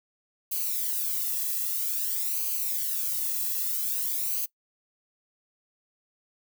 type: noise with flanger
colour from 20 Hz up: violet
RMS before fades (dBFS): -29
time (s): 0.51-4.46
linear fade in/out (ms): 10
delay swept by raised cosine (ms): 0.55 to 1.36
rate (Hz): 0.51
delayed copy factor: -0.75
effects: noise-tail reverb RT60 0.1 s tail -21 dB re dry